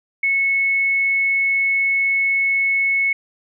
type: tone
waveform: sine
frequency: 2199 Hz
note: C#7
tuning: 14 cents flat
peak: -15 dBFS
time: 0.23-3.13 s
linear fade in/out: 5 ms
effects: none